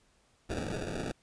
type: noise with sample-and-hold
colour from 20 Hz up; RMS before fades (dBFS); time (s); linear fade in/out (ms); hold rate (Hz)
white; -36; 0.49-1.12; 10; 1050
effects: pink hiss -68 dBFS RMS until 1.22 s + resampled to 22050 Hz